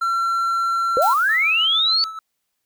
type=tone; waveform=triangle; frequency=1358 Hz; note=F6; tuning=49 cents flat; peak=-16 dBFS; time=0.01-1.14 s; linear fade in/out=10 ms
type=linear sweep; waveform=sine; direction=up; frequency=466.2 to 4548 Hz; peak=-15 dBFS; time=0.97-2.04 s; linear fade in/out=0 ms
type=noise with exponential decay; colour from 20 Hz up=blue; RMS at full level=-30 dBFS; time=1.02-1.99 s; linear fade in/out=0 ms; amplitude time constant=210 ms
type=tone with tremolo; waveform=triangle; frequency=1308 Hz; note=E6; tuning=14 cents flat; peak=-24 dBFS; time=1.29-2.19 s; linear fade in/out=2 ms; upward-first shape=sine; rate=6.8 Hz; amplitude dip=55%
effects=white hiss -75 dBFS RMS until 2.65 s